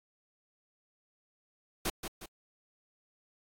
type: noise with echo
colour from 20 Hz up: pink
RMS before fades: -32 dBFS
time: 1.85-1.9 s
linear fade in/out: 5 ms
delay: 180 ms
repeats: 2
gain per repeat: -7 dB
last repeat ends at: 2.26 s
effects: AAC 64 kbps